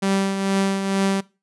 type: tone with tremolo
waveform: sawtooth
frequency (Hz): 194.9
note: G3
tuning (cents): -10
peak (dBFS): -13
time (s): 0.02-1.21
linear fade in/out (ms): 10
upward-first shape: triangle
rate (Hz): 2.2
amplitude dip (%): 55
effects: noise-tail reverb RT60 0.3 s tail -22 dB re dry + resampled to 24000 Hz